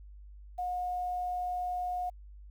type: tone with quantisation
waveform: sine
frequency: 721 Hz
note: F#5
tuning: 45 cents flat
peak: -31 dBFS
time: 0.58-2.1 s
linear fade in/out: 10 ms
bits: 10
effects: added 50 Hz sine -47 dBFS peak until 2.5 s